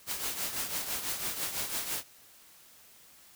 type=noise with tremolo; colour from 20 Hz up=white; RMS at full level=-32 dBFS; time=0.06-2.04 s; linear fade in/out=50 ms; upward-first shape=triangle; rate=6 Hz; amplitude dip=65%; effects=white hiss -57 dBFS RMS until 3.35 s